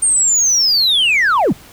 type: linear sweep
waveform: sine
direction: down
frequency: 8870 to 111.2 Hz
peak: -8 dBFS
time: 0.02-1.53 s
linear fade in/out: 10 ms
effects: tanh soft clip ceiling -9 dBFS + pink hiss -41 dBFS RMS until 1.72 s